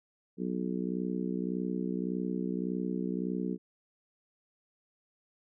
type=harmonic tone; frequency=61.74 Hz; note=B1; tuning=in tune; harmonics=3 / 4 / 5 / 6 / 7; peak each=-34 / -36 / -38 / -40 / -41 dBFS; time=0.37-3.58 s; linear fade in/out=50 ms; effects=none